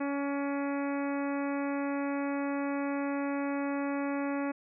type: harmonic tone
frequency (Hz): 281.3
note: C#4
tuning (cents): +26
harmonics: 1 / 2 / 3 / 4 / 5 / 6 / 7 / 8 / 9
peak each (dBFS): -31 / -37 / -41 / -43 / -45 / -47 / -48 / -49 / -50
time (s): 0-4.52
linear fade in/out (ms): 10
effects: none